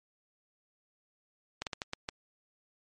slowing click train, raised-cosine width 0.2 ms, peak -17 dBFS, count 6, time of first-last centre 1.62-2.089 s, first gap 48 ms, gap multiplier 1.34, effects MP3 48 kbps

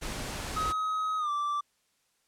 pink noise, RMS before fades -36 dBFS, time 0.01-0.73 s, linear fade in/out 20 ms
triangle tone with pitch glide, 1268 to 1169.5 Hz, D#6 to D6, +32 to -8 cents, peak -26 dBFS, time 0.56-1.61 s, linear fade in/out 10 ms, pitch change -140 cents, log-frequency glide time 1.18-1.3 s
effects white hiss -72 dBFS RMS until 2.27 s + low-pass 10000 Hz 12 dB/octave

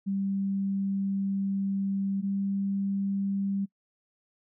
sine tone pair in turn, 196 / 197.14 Hz, G3 / G3, 0 / +10 cents, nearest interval unison, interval 10 cents, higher second, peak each -26 dBFS, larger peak neither, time 0.06-2.22 / 2.22-3.66 s, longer first, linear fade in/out 20 ms, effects noise-tail reverb RT60 0.1 s tail -25 dB re dry

